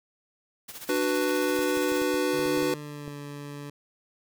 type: noise with tremolo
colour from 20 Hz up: white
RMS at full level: -39 dBFS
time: 0.68-2.03 s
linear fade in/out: 10 ms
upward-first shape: sine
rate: 15 Hz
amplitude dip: 70%
type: chord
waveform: square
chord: B minor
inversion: first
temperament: just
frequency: 296.3 / 370.4 / 493.9 Hz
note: D4 / F#4 / B4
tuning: +15 / +2 / 0 cents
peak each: -29 dBFS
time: 0.89-2.74 s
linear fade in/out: 2 ms
type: clicks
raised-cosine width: 2 ms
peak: -28 dBFS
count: 10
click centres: 1.591 / 1.773 / 1.921 / 2.018 / 2.142 / 2.393 / 2.461 / 2.575 / 2.627 / 3.079 s
type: tone with pitch glide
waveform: 20% pulse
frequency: 149.4 to 144.31 Hz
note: D3 to D3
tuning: +30 to -30 cents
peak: -32 dBFS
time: 2.33-3.7 s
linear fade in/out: 5 ms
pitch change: -60 cents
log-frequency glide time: 2.7-3.17 s
effects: none